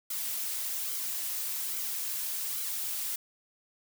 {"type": "noise with flanger", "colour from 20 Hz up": "blue", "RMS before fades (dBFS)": -34, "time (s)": [0.1, 3.16], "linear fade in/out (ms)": 5, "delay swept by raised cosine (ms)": [1.1, 4.5], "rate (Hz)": 1.2, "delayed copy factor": -0.5, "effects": []}